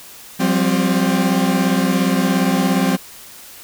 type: chord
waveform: 40% pulse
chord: F suspended second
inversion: none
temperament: equal with one note detuned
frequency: 178.8 / 196 / 261.6 Hz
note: F3 / G3 / C4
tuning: +41 / 0 / 0 cents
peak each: -18 dBFS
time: 0.39-2.97 s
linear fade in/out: 20 ms
effects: white hiss -39 dBFS RMS until 3.63 s